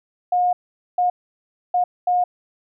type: tone bursts at uneven times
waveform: sine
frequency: 718 Hz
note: F5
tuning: 48 cents sharp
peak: -15 dBFS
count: 4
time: 0.32-0.53 / 0.98-1.1 / 1.74-1.84 / 2.07-2.24 s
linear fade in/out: 5 ms
effects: none